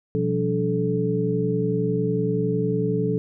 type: tone cluster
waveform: sine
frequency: 123.5 / 174.4 / 194.4 / 289.3 / 433.3 Hz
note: B2 / F3 / G3 / D4 / A4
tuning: 0 / -2 / -14 / -26 / -27 cents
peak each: -27 / -25 / -32 / -29 / -24 dBFS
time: 0.15-3.18 s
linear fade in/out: 0 ms
effects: none